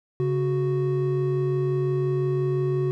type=tone pair together; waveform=triangle; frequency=138.59 / 370 Hz; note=C#3 / F#4; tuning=0 / 0 cents; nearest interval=octave + perfect fourth; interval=1700 cents; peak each=-22 dBFS; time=0.2-2.91 s; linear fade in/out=0 ms; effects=none